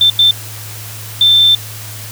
sine tone bursts at uneven times, 3556 Hz, A7, 18 cents sharp, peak -5 dBFS, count 3, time 0.01-0.1 / 0.19-0.31 / 1.21-1.55 s, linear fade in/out 2 ms, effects added 107 Hz sine -29 dBFS peak until 2.11 s + white hiss -30 dBFS RMS until 2.11 s

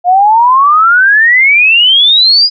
sine exponential sweep, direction up, 698.5 to 4992 Hz, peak -3 dBFS, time 0.04-2.5 s, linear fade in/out 50 ms, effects none

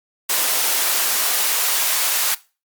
white noise with high-pass filter sweep, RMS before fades -19 dBFS, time 0.29-2.35 s, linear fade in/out 10 ms, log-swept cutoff 380 to 750 Hz, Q 0.76, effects noise-tail reverb RT60 0.3 s tail -19 dB re dry + Opus 48 kbps

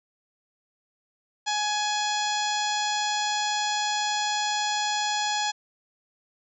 harmonic tone with a mistuned harmonic, 838 Hz, G#5, 15 cents sharp, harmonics 1 / 2 / 3 / 4 / 5 / 6 / 7 / 8 / 9, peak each -27 / -33 / -37 / -32 / -35 / -36 / -38 / -35 / -46 dBFS, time 1.46-5.52 s, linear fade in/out 20 ms, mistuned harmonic 8, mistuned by +52 cents, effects none

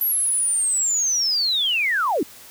sine linear sweep, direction down, 11840 to 244.2 Hz, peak -18 dBFS, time 0.01-2.23 s, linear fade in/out 2 ms, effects white hiss -44 dBFS RMS until 2.5 s

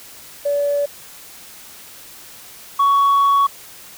sine tone pair in turn, 574 / 1118.5 Hz, D5 / C#6, -40 / +15 cents, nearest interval octave, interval 1155 cents, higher second, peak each -15 / -9 dBFS, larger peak second, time 0.45-0.86 / 2.79-3.47 s, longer second, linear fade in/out 10 ms, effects tanh soft clip ceiling -10 dBFS + white hiss -40 dBFS RMS until 3.97 s

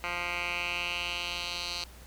10% pulse tone with band-pass filter sweep, 174.8 Hz, F3, 2 cents sharp, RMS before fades -34 dBFS, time 0.04-1.84 s, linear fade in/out 0 ms, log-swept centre 1900 to 4200 Hz, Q 2.9, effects added 60 Hz sine -49 dBFS peak until 2.06 s + pink hiss -53 dBFS RMS until 2.06 s

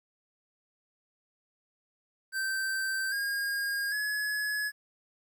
square tone with pitch steps, 1556 / 1624 / 1694.9 Hz, G6 / G#6 / G#6, -13 / -39 / +35 cents, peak -30 dBFS, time 2.32-4.72 s, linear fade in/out 50 ms, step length 800 ms, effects 11-bit

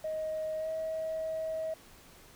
sine tone with pitch glide, 627 to 638.7 Hz, D#5 to D#5, +13 to +45 cents, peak -31 dBFS, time 0.04-1.74 s, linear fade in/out 5 ms, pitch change +32 cents, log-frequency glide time 0.58-0.69 s, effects tanh soft clip ceiling -28 dBFS + pink hiss -56 dBFS RMS until 2.35 s

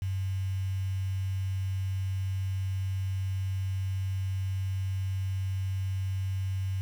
sine tone with quantisation, 95.4 Hz, G2, 47 cents flat, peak -28 dBFS, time 0.02-6.81 s, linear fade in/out 0 ms, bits 8, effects none

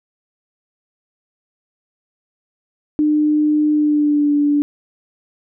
sine tone with pitch glide, 301.5 to 291.1 Hz, D4 to D4, +46 to -15 cents, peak -12 dBFS, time 2.99-4.62 s, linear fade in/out 0 ms, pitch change -61 cents, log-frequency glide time 3.71-4.33 s, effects none

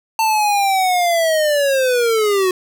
square linear sweep, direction down, 896 to 363.5 Hz, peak -14 dBFS, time 0.19-2.51 s, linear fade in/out 2 ms, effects none

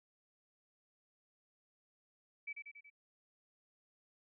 sine tone with echo, 2300 Hz, D7, 37 cents flat, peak -40 dBFS, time 2.47-2.53 s, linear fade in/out 10 ms, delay 93 ms, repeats 4, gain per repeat -4 dB, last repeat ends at 2.902 s, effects none

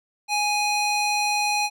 square tone with band-pass filter, 830.6 Hz, G#5, in tune, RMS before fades -23 dBFS, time 0.28-1.7 s, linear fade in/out 50 ms, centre 3700 Hz, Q 0.61, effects none

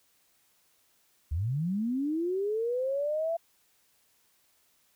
sine linear sweep, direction up, 68.6 to 678 Hz, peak -27 dBFS, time 1.31-3.37 s, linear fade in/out 10 ms, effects white hiss -68 dBFS RMS until 4.95 s

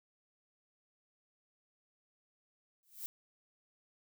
violet noise with exponential growth, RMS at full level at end -38 dBFS, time 2.83-3.06 s, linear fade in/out 0 ms, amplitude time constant 49 ms, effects none

